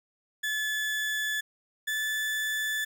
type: tone pair in turn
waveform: 35% pulse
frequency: 1724 / 1742 Hz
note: A6 / A6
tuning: -36 / -18 cents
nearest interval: unison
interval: 18 cents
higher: second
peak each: -26 dBFS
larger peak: neither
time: 0.43-1.41 / 1.87-2.85 s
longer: neither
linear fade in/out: 10 ms
effects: 11-bit